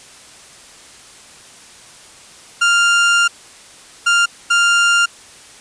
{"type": "tone bursts at uneven times", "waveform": "30% pulse", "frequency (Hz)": 1396.9, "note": "F6", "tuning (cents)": 0, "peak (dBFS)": -8, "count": 3, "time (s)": [[2.61, 3.28], [4.06, 4.26], [4.5, 5.06]], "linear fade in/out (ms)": 10, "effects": ["white hiss -41 dBFS RMS until 5.6 s", "resampled to 22050 Hz"]}